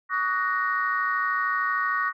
sine chord, D# minor seventh, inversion third, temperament equal with one note detuned, 1131.4 / 1244.5 / 1480 / 1864.7 Hz, C#6 / D#6 / F#6 / A#6, +35 / 0 / 0 / 0 cents, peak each -26 / -31 / -29 / -27 dBFS, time 0.09-2.13 s, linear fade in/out 50 ms, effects tanh soft clip ceiling -12 dBFS

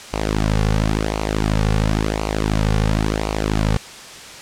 sawtooth tone with flanger, 53 Hz, G#1, 36 cents sharp, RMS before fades -19 dBFS, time 0.13-3.77 s, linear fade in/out 0 ms, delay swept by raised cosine 0.57 to 3.17 ms, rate 0.95 Hz, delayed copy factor -0.7, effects white hiss -36 dBFS RMS until 4.41 s + low-pass 7000 Hz 12 dB/octave

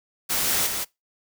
white noise with echo, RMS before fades -24 dBFS, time 0.29-0.68 s, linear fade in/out 20 ms, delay 170 ms, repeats 1, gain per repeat -4 dB, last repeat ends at 0.85 s, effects noise-tail reverb RT60 0.2 s tail -23 dB re dry

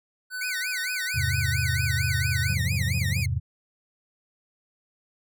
square tone, 1500 Hz, F#6, 23 cents sharp, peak -31 dBFS, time 0.3-2.56 s, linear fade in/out 50 ms
sawtooth tone with vibrato, 2141 Hz, C7, 39 cents sharp, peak -26 dBFS, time 0.41-3.26 s, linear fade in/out 5 ms, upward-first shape sine, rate 4.4 Hz, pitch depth 280 cents each way
sine chord, E augmented, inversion none, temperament equal with one note detuned, 82.41 / 102.1 / 130.81 Hz, E2 / G#2 / B#2, 0 / -29 / 0 cents, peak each -28 dBFS, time 1.14-3.4 s, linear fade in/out 20 ms
triangle tone bursts, 174.61 Hz, F3, in tune, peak -30 dBFS, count 10, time 2.49-3.21 s, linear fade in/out 5 ms, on 54 ms, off 20 ms
effects none

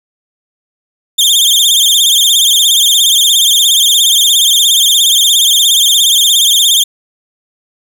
sawtooth tone with vibrato, 3403 Hz, G#7, 41 cents sharp, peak -3 dBFS, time 1.18-6.84 s, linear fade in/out 10 ms, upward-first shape sine, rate 17 Hz, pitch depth 140 cents each way, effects none

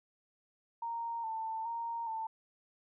sine tone with vibrato, 909 Hz, A#5, 44 cents flat, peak -35 dBFS, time 0.82-2.27 s, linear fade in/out 5 ms, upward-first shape square, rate 1.2 Hz, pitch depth 36 cents each way, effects none

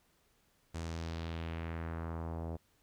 sawtooth tone with low-pass filter sweep, 82.41 Hz, E2, in tune, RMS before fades -40 dBFS, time 0.74-2.57 s, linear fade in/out 10 ms, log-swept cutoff 8100 to 640 Hz, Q 1.6, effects pink hiss -72 dBFS RMS until 2.82 s

